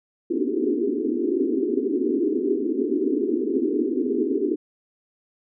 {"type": "band-pass noise", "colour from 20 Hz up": "white", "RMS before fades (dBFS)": -23, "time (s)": [0.3, 4.56], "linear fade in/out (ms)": 10, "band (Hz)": [240, 420], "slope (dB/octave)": 96, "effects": []}